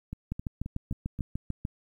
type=two click trains; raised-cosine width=5 ms; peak=-19 / -23 dBFS; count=10 / 5; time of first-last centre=0.32-1.651 / 0.13-1.191 s; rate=6.76 / 3.77 Hz; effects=10-bit